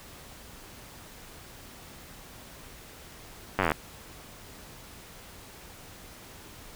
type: slowing click train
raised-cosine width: 0.5 ms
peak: -9 dBFS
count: 12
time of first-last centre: 3.59-3.718 s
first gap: 10 ms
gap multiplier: 1.03
effects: pink hiss -48 dBFS RMS until 6.75 s